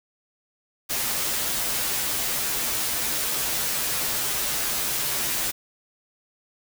white noise with comb filter, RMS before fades -26 dBFS, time 0.89-5.52 s, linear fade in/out 20 ms, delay 11 ms, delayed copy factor -0.8, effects none

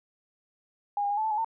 sine tone with pitch steps, 817 / 809 / 819 / 869 / 879 / 844 / 903 Hz, G#5 / G#5 / G#5 / A5 / A5 / G#5 / A5, -29 / -46 / -24 / -22 / -2 / +28 / +45 cents, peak -25 dBFS, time 0.97-1.446 s, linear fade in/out 2 ms, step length 68 ms, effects none

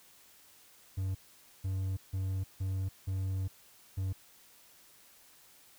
triangle tone bursts at uneven times, 95 Hz, F#2, 46 cents sharp, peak -29 dBFS, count 6, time 0.97-1.15 / 1.64-1.97 / 2.13-2.44 / 2.6-2.89 / 3.07-3.48 / 3.97-4.13 s, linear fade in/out 10 ms, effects white hiss -60 dBFS RMS until 5.78 s

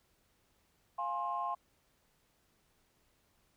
sine chord, F minor, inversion none, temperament equal with one note detuned, 698.5 / 830.6 / 1059.9 Hz, F5 / Ab5 / C6, 0 / 0 / +22 cents, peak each -39 / -39 / -35 dBFS, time 0.98-1.55 s, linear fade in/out 10 ms, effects tanh soft clip ceiling -25 dBFS + pink hiss -73 dBFS RMS until 3.56 s

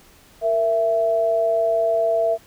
sine tone pair together, 463.1 / 664 Hz, A#4 / E5, -11 / +12 cents, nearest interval tritone, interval 623 cents, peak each -24 / -17 dBFS, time 0.41-2.38 s, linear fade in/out 50 ms, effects pink hiss -51 dBFS RMS until 2.46 s

